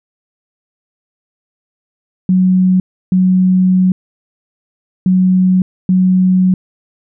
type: tone bursts at uneven times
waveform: sine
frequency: 185 Hz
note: F#3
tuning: in tune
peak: -7 dBFS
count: 4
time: 2.29-2.8 / 3.12-3.92 / 5.06-5.62 / 5.89-6.54 s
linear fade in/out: 2 ms
effects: none